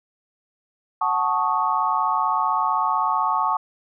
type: chord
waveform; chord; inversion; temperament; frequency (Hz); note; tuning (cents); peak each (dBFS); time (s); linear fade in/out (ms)
sine; D# half-diminished seventh; first; equal; 740 / 880 / 1108.7 / 1244.5; F#5 / A5 / C#6 / D#6; 0 / 0 / 0 / 0; -27 / -23 / -22 / -27; 1.01-3.57; 5
effects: none